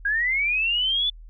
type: linear sweep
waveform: sine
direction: up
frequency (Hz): 1600 to 3499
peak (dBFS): -20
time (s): 0.05-1.1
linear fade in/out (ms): 5
effects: added 40 Hz sine -40 dBFS peak until 1.29 s